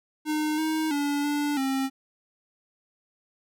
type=tone with pitch steps; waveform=square; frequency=305.8 / 314.7 / 287.5 / 291.7 / 267.7 Hz; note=D#4 / D#4 / D4 / D4 / C4; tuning=-30 / +20 / -37 / -12 / +40 cents; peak=-25 dBFS; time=0.25-1.9 s; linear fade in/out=50 ms; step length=330 ms; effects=none